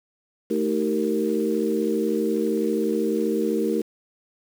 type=tone cluster; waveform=sine; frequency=220.4 / 315.1 / 387.3 / 463.2 Hz; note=A3 / D#4 / G4 / A#4; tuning=+3 / +22 / -21 / -11 cents; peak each=-26 dBFS; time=0.5-3.82 s; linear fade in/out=10 ms; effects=7-bit